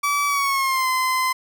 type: tone with pitch glide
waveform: 30% pulse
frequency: 1150 to 1030.5 Hz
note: D6 to C6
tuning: -37 to -27 cents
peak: -16 dBFS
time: 0.03-1.33 s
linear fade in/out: 10 ms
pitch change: -190 cents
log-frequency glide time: 0.27-0.88 s
effects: none